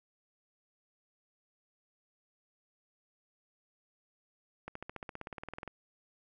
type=accelerating click train; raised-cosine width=0.5 ms; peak=-26 dBFS; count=18; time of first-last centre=4.68-5.677 s; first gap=74 ms; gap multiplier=0.97; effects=none